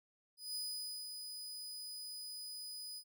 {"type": "tone with ADSR envelope", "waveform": "sawtooth", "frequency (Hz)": 4978, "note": "D#8", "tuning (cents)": 0, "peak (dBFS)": -36, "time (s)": [0.37, 3.04], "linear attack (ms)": 180, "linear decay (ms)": 520, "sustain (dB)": -6, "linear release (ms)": 66, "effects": []}